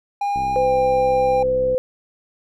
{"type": "tone with pitch glide", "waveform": "triangle", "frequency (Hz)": [810, 797.9], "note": ["G#5", "G5"], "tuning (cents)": [-43, 30], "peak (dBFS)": -17, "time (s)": [0.21, 1.43], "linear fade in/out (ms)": 5, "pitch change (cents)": -27, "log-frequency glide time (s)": [0.58, 0.7]}
{"type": "click train", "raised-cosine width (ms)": 3, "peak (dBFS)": -21, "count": 92, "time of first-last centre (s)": [0.36, 1.745], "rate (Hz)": 65.7}
{"type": "tone", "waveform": "sine", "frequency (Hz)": 510, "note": "C5", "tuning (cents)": -44, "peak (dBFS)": -16, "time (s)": [0.56, 1.78], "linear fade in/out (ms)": 0}
{"effects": []}